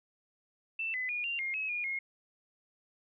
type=tone with pitch steps; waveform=sine; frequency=2665 / 2015 / 2441 / 2777 / 2129 / 2567 / 2433 / 2151 Hz; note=E7 / B6 / D#7 / F7 / C7 / E7 / D#7 / C7; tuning=+18 / +34 / -34 / -10 / +30 / -47 / -39 / +47 cents; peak=-32 dBFS; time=0.79-1.99 s; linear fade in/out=5 ms; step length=150 ms; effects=none